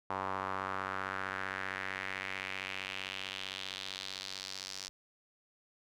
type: tone with band-pass filter sweep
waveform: sawtooth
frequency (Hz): 95.5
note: G2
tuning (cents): -45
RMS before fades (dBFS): -40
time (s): 0.1-4.89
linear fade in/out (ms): 0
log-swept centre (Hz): 1000 to 5300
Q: 2.6
effects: none